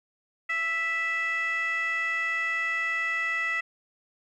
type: tone with frequency modulation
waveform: sine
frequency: 1975.5 Hz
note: B6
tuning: in tune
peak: -24 dBFS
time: 0.49-3.61 s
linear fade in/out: 10 ms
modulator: 653 Hz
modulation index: 0.78
effects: tanh soft clip ceiling -22 dBFS + 11-bit